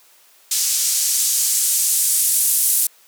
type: noise with band-pass filter sweep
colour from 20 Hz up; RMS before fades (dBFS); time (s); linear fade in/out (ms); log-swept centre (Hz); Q
blue; -18; 0.51-2.87; 5; 6000 to 10000; 1.2
effects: white hiss -52 dBFS RMS until 3.07 s + high-pass 400 Hz 12 dB/octave